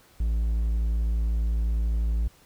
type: tone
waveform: triangle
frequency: 55.9 Hz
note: A1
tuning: 28 cents sharp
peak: -20 dBFS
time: 0.2-2.28 s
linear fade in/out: 5 ms
effects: pink hiss -57 dBFS RMS until 2.45 s